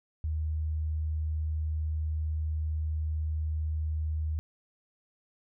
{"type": "tone", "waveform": "sine", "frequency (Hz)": 77.78, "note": "D#2", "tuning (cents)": 0, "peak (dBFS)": -28, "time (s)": [0.24, 4.39], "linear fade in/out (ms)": 0, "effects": []}